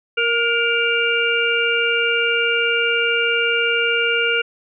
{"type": "harmonic tone with a mistuned harmonic", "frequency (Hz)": 466.2, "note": "A#4", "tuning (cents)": 0, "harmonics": [1, 3, 5, 6], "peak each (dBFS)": [-22, -20, -22, -21], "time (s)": [0.17, 4.42], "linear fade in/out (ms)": 10, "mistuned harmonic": 3, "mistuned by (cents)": 29, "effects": []}